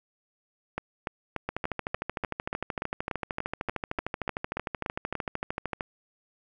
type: two click trains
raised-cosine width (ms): 0.5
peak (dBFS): -15 / -15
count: 58 / 16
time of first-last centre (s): 1.49-5.808 / 0.78-5.153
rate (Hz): 13.2 / 3.43
effects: none